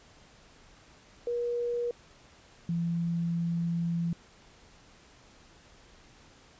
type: tone pair in turn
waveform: sine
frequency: 478.7 / 169.25 Hz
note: A#4 / E3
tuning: +46 / +46 cents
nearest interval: octave + tritone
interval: 1800 cents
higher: first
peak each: -28 / -27 dBFS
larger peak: second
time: 1.27-1.91 / 2.69-4.13 s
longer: second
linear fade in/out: 2 ms
effects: pink hiss -57 dBFS RMS until 6.59 s + resampled to 16000 Hz